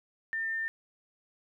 sine tone, 1802 Hz, A6, 41 cents sharp, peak -30 dBFS, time 0.33-0.68 s, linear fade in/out 0 ms, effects 12-bit

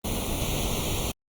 pink noise with comb filter, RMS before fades -28 dBFS, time 0.04-1.12 s, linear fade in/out 10 ms, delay 0.3 ms, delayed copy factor +1, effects Opus 32 kbps

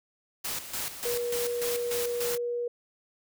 white noise with tremolo, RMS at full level -33 dBFS, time 0.44-2.38 s, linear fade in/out 10 ms, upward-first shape square, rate 3.4 Hz, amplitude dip 65%
sine tone, 480 Hz, B4, 49 cents flat, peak -28 dBFS, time 1.05-2.68 s, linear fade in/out 5 ms
effects none

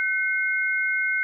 sine tone pair together, 1518.3 / 2144 Hz, F#6 / C7, +44 / +42 cents, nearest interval tritone, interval 598 cents, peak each -24 dBFS, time 0-1.23 s, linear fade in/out 0 ms, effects none

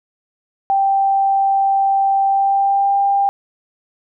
sine tone with pitch glide, 784 to 795.9 Hz, G5 to G5, 0 to +26 cents, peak -12 dBFS, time 0.7-3.29 s, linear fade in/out 0 ms, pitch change +26 cents, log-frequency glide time 2.27-2.96 s, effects none

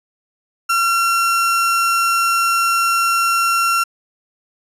35% pulse tone, 1365 Hz, F6, 40 cents flat, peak -12 dBFS, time 0.69-3.84 s, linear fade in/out 10 ms, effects resampled to 32000 Hz

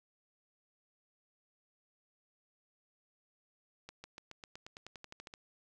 accelerating click train, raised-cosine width 0.2 ms, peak -30 dBFS, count 15, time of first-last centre 3.89-5.339 s, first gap 150 ms, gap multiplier 0.94, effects none

